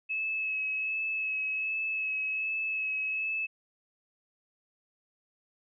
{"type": "tone with vibrato", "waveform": "sine", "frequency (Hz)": 2587, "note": "E7", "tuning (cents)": -33, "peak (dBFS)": -29, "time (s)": [0.09, 3.47], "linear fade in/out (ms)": 20, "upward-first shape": "sine", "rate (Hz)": 1.3, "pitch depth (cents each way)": 17, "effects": []}